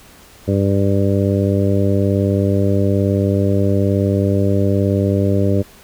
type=harmonic tone; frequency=98.9 Hz; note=G2; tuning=16 cents sharp; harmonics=1 / 2 / 3 / 4 / 5 / 6; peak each=-16 / -19 / -21 / -22 / -23 / -24 dBFS; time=0.47-5.63 s; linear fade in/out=20 ms; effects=pink hiss -44 dBFS RMS until 5.83 s